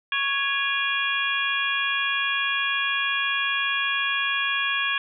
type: harmonic tone with a mistuned harmonic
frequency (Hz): 554.4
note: C#5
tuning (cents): 0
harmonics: 2 / 3 / 4 / 5 / 6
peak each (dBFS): -30 / -26 / -28 / -31 / -29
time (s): 0.12-4.98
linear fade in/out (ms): 2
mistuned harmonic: 4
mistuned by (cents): +150
effects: none